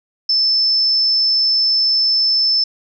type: tone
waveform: sine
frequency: 5274 Hz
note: E8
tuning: in tune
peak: -12 dBFS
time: 0.29-2.64 s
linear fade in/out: 5 ms
effects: none